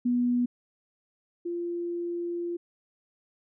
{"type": "tone pair in turn", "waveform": "sine", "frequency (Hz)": [244.3, 345.5], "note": ["B3", "F4"], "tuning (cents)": [-19, -19], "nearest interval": "tritone", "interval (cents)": 600, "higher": "second", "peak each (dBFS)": [-22, -29], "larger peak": "first", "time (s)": [[0.05, 0.46], [1.45, 2.57]], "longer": "second", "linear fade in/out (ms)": 10, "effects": []}